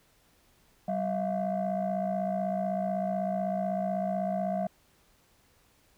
sine tone cluster, 191.6 / 644 / 700 Hz, G3 / E5 / F5, -39 / -41 / +4 cents, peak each -31 dBFS, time 0.88-4.67 s, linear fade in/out 5 ms, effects tanh soft clip ceiling -22 dBFS + pink hiss -65 dBFS RMS until 5.97 s

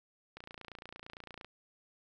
click train, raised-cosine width 0.3 ms, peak -30 dBFS, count 32, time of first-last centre 0.37-1.446 s, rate 28.8 Hz, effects none

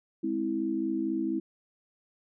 sine chord, Ab augmented, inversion none, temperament equal with one note detuned, 207.7 / 261.6 / 325.8 Hz, Ab3 / C4 / E4, 0 / 0 / -20 cents, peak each -35 / -33 / -29 dBFS, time 0.23-1.4 s, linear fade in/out 10 ms, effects none

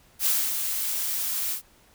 blue noise with ADSR envelope, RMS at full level -22 dBFS, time 0.19-1.62 s, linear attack 70 ms, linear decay 250 ms, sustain -6 dB, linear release 100 ms, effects pink hiss -58 dBFS RMS until 1.94 s

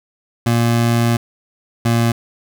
25% pulse tone pair in turn, 117.4 / 116.59 Hz, A#2 / A#2, +13 / +1 cents, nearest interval unison, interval 12 cents, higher first, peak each -9 dBFS, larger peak neither, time 0.46-1.17 / 1.85-2.12 s, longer first, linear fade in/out 5 ms, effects none

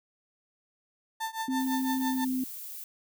35% pulse tone with tremolo, 891 Hz, A5, 22 cents sharp, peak -27 dBFS, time 1.2-2.25 s, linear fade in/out 10 ms, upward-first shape triangle, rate 6 Hz, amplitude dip 95%
sine tone with pitch glide, 261.6 to 257.7 Hz, C4 to C4, 0 to -26 cents, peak -27 dBFS, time 1.48-2.44 s, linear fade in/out 5 ms, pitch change -26 cents, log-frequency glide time 1.96-2.3 s
violet noise, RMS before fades -41 dBFS, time 1.6-2.84 s, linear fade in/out 2 ms
effects none

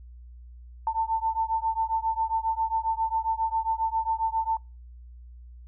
sine beating tone pair, 891 / 898.4 Hz, A5 / A5, +22 / +36 cents, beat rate 7.4 Hz, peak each -27 dBFS, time 0.87-4.57 s, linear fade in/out 2 ms, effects noise-tail reverb RT60 0.3 s tail -25 dB re dry + added 60 Hz sine -43 dBFS peak until 5.67 s

